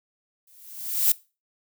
violet noise with exponential growth, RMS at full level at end -17 dBFS, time 0.47-1.12 s, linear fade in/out 5 ms, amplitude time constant 140 ms, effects noise-tail reverb RT60 0.3 s tail -21 dB re dry

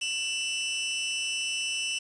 sawtooth tone pair together, 2676 / 2960 Hz, E7 / F#7, +25 / 0 cents, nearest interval major second, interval 175 cents, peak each -28 / -28 dBFS, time 0.01-1.99 s, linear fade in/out 10 ms, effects resampled to 22050 Hz + 8-bit

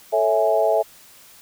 sine chord, A major seventh, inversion none, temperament equal with one note detuned, 440 / 554.4 / 655.5 / 830.6 Hz, A4 / C#5 / E5 / G#5, 0 / 0 / -10 / 0 cents, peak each -22 / -23 / -18 / -24 dBFS, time 0.12-0.83 s, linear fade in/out 20 ms, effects white hiss -48 dBFS RMS until 1.41 s

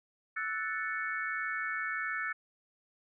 sine chord, F# minor seventh, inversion third, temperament equal, 1318.5 / 1480 / 1760 / 2217 Hz, E6 / F#6 / A6 / C#7, 0 / 0 / 0 / 0 cents, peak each -39 / -38 / -36 / -40 dBFS, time 0.36-2.33 s, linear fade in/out 10 ms, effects none

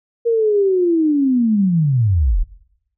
sine linear sweep, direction down, 472.1 to 30.87 Hz, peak -12 dBFS, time 0.25-2.44 s, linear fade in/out 20 ms, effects noise-tail reverb RT60 0.8 s tail -20 dB re dry

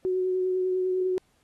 sine tone with vibrato, 370 Hz, F#4, in tune, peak -23 dBFS, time 0.05-1.18 s, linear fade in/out 0 ms, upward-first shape sine, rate 10 Hz, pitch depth 15 cents each way, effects pink hiss -68 dBFS RMS until 1.43 s + AAC 32 kbps

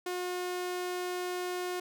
sawtooth tone, 360 Hz, F#4, 47 cents flat, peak -29 dBFS, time 0.06-1.8 s, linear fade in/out 5 ms, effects none

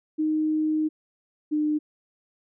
sine tone pair in turn, 310 / 302.4 Hz, D#4 / D#4, -6 / -49 cents, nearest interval unison, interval 43 cents, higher first, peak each -21 dBFS, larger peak neither, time 0.18-0.89 / 1.51-1.79 s, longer first, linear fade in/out 20 ms, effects none

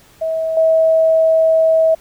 sine tone with level steps, 645 Hz, E5, 38 cents flat, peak -16 / -9 dBFS, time 0.21-1.95 s, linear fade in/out 10 ms, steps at 0.57 s, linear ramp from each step 2 ms, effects pink hiss -48 dBFS RMS until 2 s

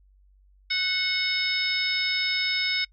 harmonic tone with a mistuned harmonic, 744 Hz, F#5, 9 cents sharp, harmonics 2 / 3 / 4 / 5 / 6 / 7, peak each -34 / -27 / -37 / -28 / -40 / -29 dBFS, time 0.7-2.85 s, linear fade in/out 10 ms, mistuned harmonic 3, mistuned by -35 cents, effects noise-tail reverb RT60 0.1 s tail -26 dB re dry + added 48 Hz sine -55 dBFS peak until 2.92 s

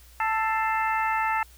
harmonic tone with a mistuned harmonic, 441.9 Hz, A4, 7 cents sharp, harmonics 2 / 3 / 4 / 5 / 6, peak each -25 / -29 / -31 / -33 / -35 dBFS, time 0.2-1.43 s, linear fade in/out 2 ms, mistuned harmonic 5, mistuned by -89 cents, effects added 60 Hz sine -50 dBFS peak until 1.57 s + white hiss -55 dBFS RMS until 1.57 s

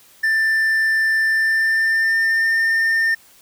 triangle tone with pitch glide, 1777 to 1809.1 Hz, A6 to A6, +17 to +48 cents, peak -13 dBFS, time 0.23-3.15 s, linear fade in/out 10 ms, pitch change +31 cents, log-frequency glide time 1.23-2.54 s, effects white hiss -50 dBFS RMS until 3.41 s

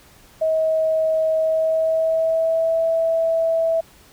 sine tone with pitch glide, 637 to 655.7 Hz, D#5 to E5, +41 to -9 cents, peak -16 dBFS, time 0.41-3.81 s, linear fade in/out 10 ms, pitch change +50 cents, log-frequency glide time 1.36-2.8 s, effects pink hiss -50 dBFS RMS until 4.12 s

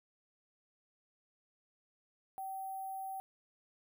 sine tone with sample-and-hold, 770 Hz, G5, 31 cents flat, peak -39 dBFS, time 2.38-3.2 s, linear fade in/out 0 ms, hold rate 11025 Hz, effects none

